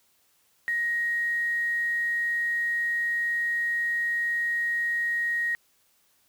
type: tone with quantisation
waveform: sine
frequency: 1881 Hz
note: A#6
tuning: 15 cents sharp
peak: -24 dBFS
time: 0.68-5.55 s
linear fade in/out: 0 ms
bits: 8
effects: white hiss -66 dBFS RMS until 6.28 s